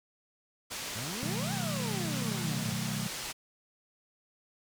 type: low-pass noise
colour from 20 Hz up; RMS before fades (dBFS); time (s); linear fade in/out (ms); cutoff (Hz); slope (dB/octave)
white; -39; 0.7-3.33; 20; 7500; 12
type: exponential two-way sweep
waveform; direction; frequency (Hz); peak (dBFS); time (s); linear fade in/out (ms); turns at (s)
30% pulse; up then down; 98 to 827 to 98; -36; 0.95-2.75; 10; 1.53
type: chord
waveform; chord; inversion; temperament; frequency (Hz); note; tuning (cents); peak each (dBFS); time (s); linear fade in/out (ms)
sine; B dominant seventh; none; equal; 123.47 / 155.56 / 185 / 220; B2 / D#3 / F#3 / A3; 0 / 0 / 0 / 0; -38; 1.23-3.07; 0
effects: none